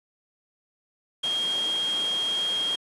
sine tone in noise, 3240 Hz, G#7, 43 cents flat, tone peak -24 dBFS, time 1.23-2.76 s, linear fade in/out 10 ms, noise pink, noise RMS -36 dBFS, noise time 1.23-2.76 s, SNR +9 dB, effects high-pass 300 Hz 12 dB/octave + resampled to 24000 Hz

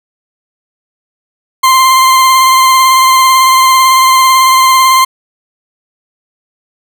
40% pulse tone with vibrato, 1046.5 Hz, C6, in tune, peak -3 dBFS, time 1.63-5.05 s, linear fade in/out 10 ms, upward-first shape sine, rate 18 Hz, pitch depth 20 cents each way, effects none

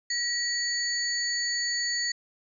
sine tone cluster, 1917 / 4484 / 6790 Hz, A#6 / C#8 / G#8, +48 / +19 / +37 cents, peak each -30 / -29 / -34 dBFS, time 0.1-2.12 s, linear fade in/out 5 ms, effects none

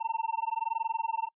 triangle tone with amplitude modulation, 906 Hz, A#5, 50 cents flat, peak -23 dBFS, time 0-1.29 s, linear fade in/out 20 ms, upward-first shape sine, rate 21.2 Hz, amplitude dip 100%, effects noise-tail reverb RT60 0.1 s tail -26 dB re dry + resampled to 8000 Hz

